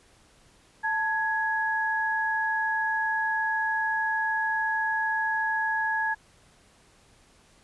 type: tone pair together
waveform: sine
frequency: 884 / 1670.6 Hz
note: A5 / G#6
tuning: +8 / +10 cents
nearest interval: major seventh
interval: 1102 cents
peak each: -28 / -26 dBFS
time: 0.83-6.15 s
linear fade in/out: 20 ms
effects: pink hiss -59 dBFS RMS until 7.63 s + resampled to 24000 Hz